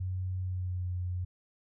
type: tone with pitch glide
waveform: sine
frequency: 92.5 to 90.18 Hz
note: F#2 to F#2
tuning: 0 to -44 cents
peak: -31 dBFS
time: 0-1.25 s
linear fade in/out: 10 ms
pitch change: -44 cents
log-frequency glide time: 0.4-0.84 s
effects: none